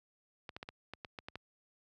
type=clicks; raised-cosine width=0.3 ms; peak=-27 dBFS; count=9; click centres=0.492 / 0.565 / 0.629 / 0.689 / 0.936 / 1.048 / 1.188 / 1.285 / 1.356 s; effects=high-pass 60 Hz 12 dB/octave